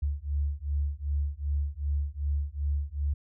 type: beating tone pair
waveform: sine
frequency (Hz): 70.8 / 73.4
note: C#2 / D2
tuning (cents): +37 / 0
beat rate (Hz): 2.6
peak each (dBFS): -30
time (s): 0.02-3.14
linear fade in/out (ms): 10
effects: none